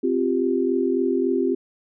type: chord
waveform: sine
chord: C suspended fourth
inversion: none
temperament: just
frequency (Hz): 261.6 / 348.8 / 392.4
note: C4 / F4 / G4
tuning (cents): 0 / -2 / +2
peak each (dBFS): -23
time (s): 0.03-1.55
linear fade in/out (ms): 10
effects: none